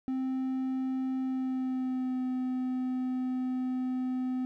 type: tone with pitch glide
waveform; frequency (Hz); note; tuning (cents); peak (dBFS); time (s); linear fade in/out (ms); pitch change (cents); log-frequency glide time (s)
triangle; 261.2 to 255.2; C4 to C4; -3 to -43; -27; 0.08-4.45; 0; -40; 1.21-2.22
effects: none